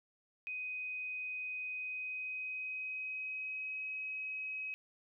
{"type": "tone with pitch glide", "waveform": "sine", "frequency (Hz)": [2505, 2543], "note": ["D#7", "D#7"], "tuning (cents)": [11, 37], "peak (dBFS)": -38, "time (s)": [0.47, 4.74], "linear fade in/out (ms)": 0, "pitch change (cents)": 26, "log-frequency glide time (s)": [1.71, 3.85], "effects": []}